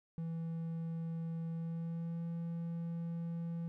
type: tone with pitch glide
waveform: triangle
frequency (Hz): 164.81 to 167.98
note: E3 to E3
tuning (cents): 0 to +33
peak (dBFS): -35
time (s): 0.18-3.68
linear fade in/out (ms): 0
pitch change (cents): +33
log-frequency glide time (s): 1.51-2.25
effects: none